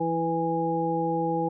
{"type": "harmonic tone with a mistuned harmonic", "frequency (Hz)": 164.81, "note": "E3", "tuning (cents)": 0, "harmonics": [1, 2, 3, 5], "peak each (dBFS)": [-31, -29, -29, -28], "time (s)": [0, 1.49], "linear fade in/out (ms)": 10, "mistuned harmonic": 1, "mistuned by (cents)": 23, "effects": []}